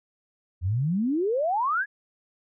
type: exponential sweep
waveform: sine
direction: up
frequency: 82.41 to 1734 Hz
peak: -22 dBFS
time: 0.61-1.86 s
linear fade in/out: 50 ms
effects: none